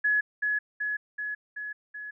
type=tone with echo; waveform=sine; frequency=1693 Hz; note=G#6; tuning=33 cents sharp; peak=-21 dBFS; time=0.04-0.21 s; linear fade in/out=10 ms; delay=380 ms; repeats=5; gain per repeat=-3 dB; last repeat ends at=2.11 s; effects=none